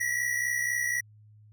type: tone pair together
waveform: square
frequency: 1911.5 / 1975.5 Hz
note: A#6 / B6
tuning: +43 / 0 cents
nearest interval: minor second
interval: 57 cents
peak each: -29 / -32 dBFS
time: 0-1.01 s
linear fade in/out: 10 ms
effects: added 106 Hz sine -52 dBFS peak until 1.52 s